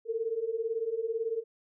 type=beating tone pair; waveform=sine; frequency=440 / 458 Hz; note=A4 / A#4; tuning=0 / -31 cents; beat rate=18 Hz; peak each=-34 / -31 dBFS; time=0.05-1.44 s; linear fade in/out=50 ms; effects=none